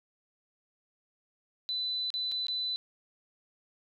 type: tone with dropouts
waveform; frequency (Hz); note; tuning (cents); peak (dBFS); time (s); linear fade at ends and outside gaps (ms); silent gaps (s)
sine; 4000; B7; +21; -30; 1.69-2.76; 0; 2.103-2.14 / 2.315-2.32 / 2.468-2.483
effects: none